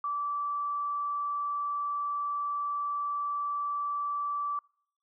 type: tone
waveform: sine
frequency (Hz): 1160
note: D6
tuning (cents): -22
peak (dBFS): -29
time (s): 0.04-4.59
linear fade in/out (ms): 2
effects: noise-tail reverb RT60 0.6 s tail -26 dB re dry